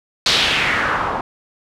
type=noise with low-pass filter sweep; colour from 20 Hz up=white; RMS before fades=-18 dBFS; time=0.26-1.21 s; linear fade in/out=2 ms; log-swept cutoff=4400 to 870 Hz; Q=2.4; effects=none